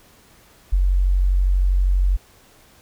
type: tone with ADSR envelope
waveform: sine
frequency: 46.25 Hz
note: F#1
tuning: in tune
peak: -12 dBFS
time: 0.72-2.17 s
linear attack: 14 ms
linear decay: 38 ms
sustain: -2 dB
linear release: 16 ms
effects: pink hiss -52 dBFS RMS until 2.81 s